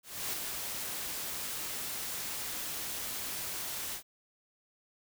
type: noise with ADSR envelope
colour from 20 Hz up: white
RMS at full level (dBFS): -34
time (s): 0.03-4.03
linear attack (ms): 300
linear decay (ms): 9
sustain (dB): -4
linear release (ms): 91
effects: none